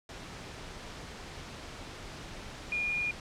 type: tone in noise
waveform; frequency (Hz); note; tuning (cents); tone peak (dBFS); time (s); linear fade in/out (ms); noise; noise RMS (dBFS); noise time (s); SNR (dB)
sine; 2428; D#7; -43; -29; 2.72-3.11; 2; pink; -44; 0.09-3.2; +12
effects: low-pass 6000 Hz 12 dB/octave